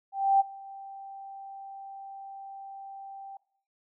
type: tone with ADSR envelope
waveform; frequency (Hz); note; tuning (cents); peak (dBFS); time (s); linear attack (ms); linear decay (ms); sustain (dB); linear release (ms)
sine; 784; G5; 0; -17; 0.12-3.37; 280; 23; -23; 3
effects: noise-tail reverb RT60 0.6 s tail -21 dB re dry